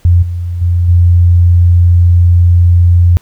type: tone with level steps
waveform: sine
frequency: 87.31 Hz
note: F2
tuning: in tune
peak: -3 / -14 / -7 / -3 dBFS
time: 0.05-3.17 s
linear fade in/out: 0 ms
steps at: 0.22 / 0.61 / 0.88 s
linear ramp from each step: 10 ms
effects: pink hiss -48 dBFS RMS until 3.21 s